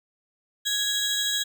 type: tone cluster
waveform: 30% pulse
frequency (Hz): 1664 / 3315 / 3835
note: G#6 / G#7 / A#7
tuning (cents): +3 / -4 / +48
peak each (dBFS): -28 / -26 / -24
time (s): 0.65-1.44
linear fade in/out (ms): 20
effects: none